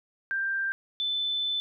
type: tone pair in turn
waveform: sine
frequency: 1581 / 3517 Hz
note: G6 / A7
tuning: +14 / -1 cents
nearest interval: octave + major second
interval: 1385 cents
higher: second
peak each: -26 dBFS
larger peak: neither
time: 0.31-0.72 / 1-1.6 s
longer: second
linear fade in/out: 0 ms
effects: none